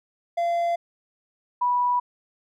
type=tone pair in turn; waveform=triangle / sine; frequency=686 / 980.6 Hz; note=F5 / B5; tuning=-31 / -13 cents; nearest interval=tritone; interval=618 cents; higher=second; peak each=-19 dBFS; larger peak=neither; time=0.37-0.76 / 1.61-2 s; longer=neither; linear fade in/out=10 ms; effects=none